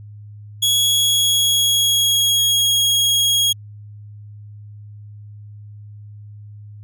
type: tone with pitch glide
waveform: sawtooth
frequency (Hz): 3343 to 3293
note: G#7 to G#7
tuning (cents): +11 to -15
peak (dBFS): -11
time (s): 0.62-3.53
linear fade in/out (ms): 10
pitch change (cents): -26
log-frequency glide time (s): 0.78-2.71
effects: added 104 Hz sine -35 dBFS peak until 6.83 s